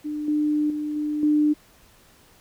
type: tone with level steps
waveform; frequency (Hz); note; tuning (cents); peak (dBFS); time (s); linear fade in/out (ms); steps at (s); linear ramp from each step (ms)
sine; 299.8; D4; +36; -26 / -19 / -25 / -23 / -16; 0.04-1.54; 20; 0.28 / 0.7 / 0.96 / 1.23; 2
effects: pink hiss -55 dBFS RMS until 2.4 s